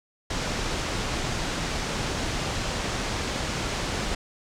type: low-pass noise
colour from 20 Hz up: pink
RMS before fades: -29 dBFS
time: 0.3-4.15 s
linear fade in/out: 5 ms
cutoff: 7300 Hz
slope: 24 dB/octave
effects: none